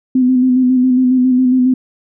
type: tone with vibrato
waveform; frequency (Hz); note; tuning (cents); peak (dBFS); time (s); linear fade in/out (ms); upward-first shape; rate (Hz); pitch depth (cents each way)
sine; 254.4; C4; -48; -8; 0.15-1.74; 5; square; 7.3; 27
effects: none